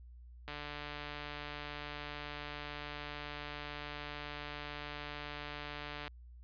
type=click train; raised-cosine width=0.3 ms; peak=-27 dBFS; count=824; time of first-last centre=0.48-6.079 s; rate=147 Hz; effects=added 60 Hz sine -51 dBFS peak until 6.43 s + resampled to 11025 Hz